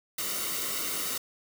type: noise with comb filter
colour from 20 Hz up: white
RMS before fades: -32 dBFS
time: 0.18-1.18 s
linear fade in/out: 5 ms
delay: 1.2 ms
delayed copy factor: -0.6
effects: none